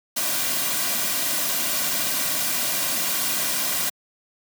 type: noise with comb filter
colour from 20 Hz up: white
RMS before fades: -24 dBFS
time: 0.16-3.9 s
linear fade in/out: 10 ms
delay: 2.3 ms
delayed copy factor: -0.6
effects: high-pass 150 Hz 12 dB/octave